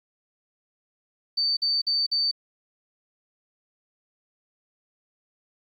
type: tone bursts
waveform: sine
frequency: 4573 Hz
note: D8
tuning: 47 cents flat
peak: -21 dBFS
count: 4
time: 1.37-2.314 s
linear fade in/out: 10 ms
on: 200 ms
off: 48 ms
effects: 10-bit